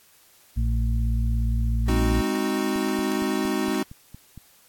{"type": "harmonic tone", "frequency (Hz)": 57, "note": "A#1", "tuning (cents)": -38, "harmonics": [1, 2, 4], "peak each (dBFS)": [-21, -27, -33], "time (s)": [0.56, 2.22], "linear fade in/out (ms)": 20}
{"type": "chord", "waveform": "square", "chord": "Ab dominant seventh", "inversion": "none", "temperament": "equal with one note detuned", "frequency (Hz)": [206.7, 261.6, 311.1, 370], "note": ["Ab3", "C4", "Eb4", "Gb4"], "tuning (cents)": [-8, 0, 0, 0], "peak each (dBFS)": -29, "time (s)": [1.88, 3.83], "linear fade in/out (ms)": 5}
{"type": "click train", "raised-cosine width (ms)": 5, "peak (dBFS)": -28, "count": 8, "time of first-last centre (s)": [2.76, 4.377], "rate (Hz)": 4.33}
{"effects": ["white hiss -56 dBFS RMS until 4.68 s", "AAC 64 kbps"]}